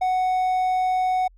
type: tone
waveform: triangle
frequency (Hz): 741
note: F#5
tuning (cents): +2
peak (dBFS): -17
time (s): 0.01-1.28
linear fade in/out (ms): 10
effects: added 43 Hz sine -49 dBFS peak until 1.37 s